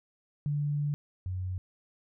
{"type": "tone pair in turn", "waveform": "sine", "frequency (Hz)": [146.1, 92.21], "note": ["D3", "F#2"], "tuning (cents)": [-9, -5], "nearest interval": "minor sixth", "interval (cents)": 796, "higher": "first", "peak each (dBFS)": [-27, -31], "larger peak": "first", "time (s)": [[0.46, 0.94], [1.26, 1.58]], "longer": "first", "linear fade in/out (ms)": 0, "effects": []}